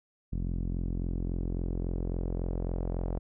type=tone with low-pass filter sweep; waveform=sawtooth; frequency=43.63 Hz; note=F1; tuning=1 cent flat; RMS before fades=-32 dBFS; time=0.32-3.19 s; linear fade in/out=10 ms; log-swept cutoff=220 to 650 Hz; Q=1.4; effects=none